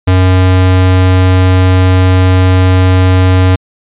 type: tone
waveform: square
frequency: 92.5 Hz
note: F#2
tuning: in tune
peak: -5 dBFS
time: 0.07-3.56 s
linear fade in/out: 10 ms
effects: resampled to 8000 Hz